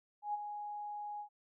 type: tone with ADSR envelope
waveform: sine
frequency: 830.6 Hz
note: G#5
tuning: in tune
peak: -32 dBFS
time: 0.22-1.29 s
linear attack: 120 ms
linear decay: 23 ms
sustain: -8 dB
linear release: 91 ms
effects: none